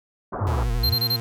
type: low-pass noise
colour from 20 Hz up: white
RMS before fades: -30 dBFS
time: 0.32-0.64 s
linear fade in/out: 10 ms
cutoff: 1300 Hz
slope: 48 dB/octave
type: exponential two-way sweep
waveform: sine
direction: down then up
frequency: 110 to 39.27 to 110 Hz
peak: -21 dBFS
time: 0.4-0.95 s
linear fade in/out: 20 ms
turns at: 0.77 s
type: tone with vibrato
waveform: 40% pulse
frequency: 118.7 Hz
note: A#2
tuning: 32 cents sharp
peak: -26 dBFS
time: 0.47-1.2 s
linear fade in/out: 0 ms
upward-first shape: sine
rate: 11 Hz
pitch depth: 68 cents each way
type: tone bursts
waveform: square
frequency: 4167 Hz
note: C8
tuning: 8 cents flat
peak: -20 dBFS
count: 4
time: 0.83-1.165 s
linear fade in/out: 10 ms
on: 68 ms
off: 21 ms
effects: none